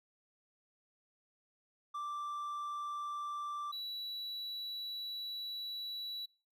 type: tone pair in turn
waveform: triangle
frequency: 1174.7 / 3930 Hz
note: D6 / B7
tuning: 0 / -9 cents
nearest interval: octave + major sixth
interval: 2091 cents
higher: second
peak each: -36 / -38 dBFS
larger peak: first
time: 1.94-3.72 / 3.72-6.26 s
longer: second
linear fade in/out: 10 ms
effects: noise-tail reverb RT60 0.4 s tail -25 dB re dry